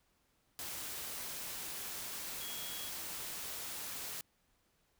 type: tone in noise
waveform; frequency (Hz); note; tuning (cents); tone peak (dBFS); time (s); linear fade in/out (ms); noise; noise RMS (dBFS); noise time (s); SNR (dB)
sine; 3322; G#7; 0; -47; 2.41-2.89; 0; white; -43; 0.59-4.21; -7
effects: pink hiss -75 dBFS RMS until 4.99 s